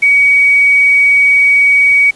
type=tone with quantisation; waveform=sine; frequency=2259 Hz; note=C#7; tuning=32 cents sharp; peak=-5 dBFS; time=0.02-2.11 s; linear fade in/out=10 ms; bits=5; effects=pink hiss -41 dBFS RMS until 2.15 s + resampled to 24000 Hz